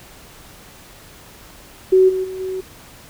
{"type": "tone with level steps", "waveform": "sine", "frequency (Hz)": 375.4, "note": "F#4", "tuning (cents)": 25, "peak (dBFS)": [-8, -18, -26, -22], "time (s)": [1.92, 2.61], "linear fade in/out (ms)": 10, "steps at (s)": [2.08, 2.23, 2.39], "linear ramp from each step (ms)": 20, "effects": ["pink hiss -43 dBFS RMS until 3.09 s"]}